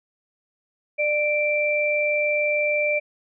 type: tone pair together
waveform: sine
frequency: 595.6 / 2349 Hz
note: D5 / D7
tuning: +24 / 0 cents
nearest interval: 2 octaves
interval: 2376 cents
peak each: -22 dBFS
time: 0.98-3 s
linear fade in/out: 20 ms
effects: none